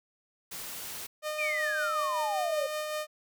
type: noise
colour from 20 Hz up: white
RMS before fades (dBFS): -40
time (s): 0.51-1.07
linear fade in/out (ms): 10
type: tone with tremolo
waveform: sawtooth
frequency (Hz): 610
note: D#5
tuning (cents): -34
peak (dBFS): -27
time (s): 1.22-3.07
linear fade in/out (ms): 50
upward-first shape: sine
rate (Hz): 5.3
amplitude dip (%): 30
type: exponential sweep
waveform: sine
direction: down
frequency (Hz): 2489 to 535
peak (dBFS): -29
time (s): 1.38-2.67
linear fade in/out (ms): 10
effects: none